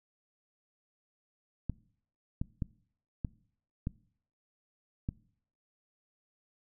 clicks, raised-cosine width 5 ms, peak -20 dBFS, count 6, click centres 1.697 / 2.415 / 2.622 / 3.248 / 3.871 / 5.089 s, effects noise-tail reverb RT60 0.6 s tail -22 dB re dry

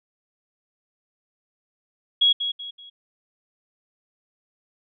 sine tone with echo, 3322 Hz, G#7, in tune, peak -14 dBFS, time 2.21-2.33 s, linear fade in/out 10 ms, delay 190 ms, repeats 3, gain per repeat -9 dB, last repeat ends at 2.9 s, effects none

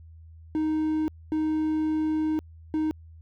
triangle tone bursts at uneven times, 311.1 Hz, D#4, in tune, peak -21 dBFS, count 3, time 0.55-1.08 / 1.32-2.39 / 2.74-2.91 s, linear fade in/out 0 ms, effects added 81 Hz sine -45 dBFS peak until 3.21 s

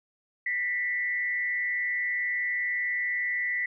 sine tone with frequency modulation, 1975.5 Hz, B6, in tune, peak -26 dBFS, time 0.46-3.66 s, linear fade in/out 5 ms, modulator 163 Hz, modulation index 0.49, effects none

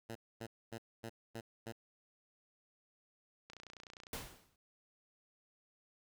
10% pulse tone bursts, 114.4 Hz, A#2, 32 cents flat, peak -35 dBFS, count 6, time 0.09-1.724 s, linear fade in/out 10 ms, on 64 ms, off 250 ms
click train, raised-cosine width 0.2 ms, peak -34 dBFS, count 18, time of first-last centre 3.5-4.069 s, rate 29.9 Hz
pink noise with exponential decay, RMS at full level -40 dBFS, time 4.13-4.56 s, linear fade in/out 2 ms, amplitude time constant 92 ms
effects none

